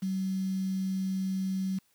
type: tone with quantisation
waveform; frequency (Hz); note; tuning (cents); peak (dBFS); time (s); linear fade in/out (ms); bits
sine; 190; F#3; +46; -28; 0.02-1.79; 10; 8
effects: white hiss -69 dBFS RMS until 1.94 s